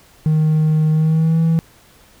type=tone with pitch glide; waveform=triangle; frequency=155.56 to 163.58 Hz; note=D#3 to E3; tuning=0 to -13 cents; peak=-9 dBFS; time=0.26-1.59 s; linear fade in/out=0 ms; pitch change=+87 cents; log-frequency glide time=0.91-1.4 s; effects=tanh soft clip ceiling -6 dBFS + pink hiss -49 dBFS RMS until 2.2 s